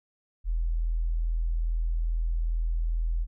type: tone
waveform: sine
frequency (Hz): 41.2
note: E1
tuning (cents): 0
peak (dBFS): -24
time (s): 0.44-3.27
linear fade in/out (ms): 50
effects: none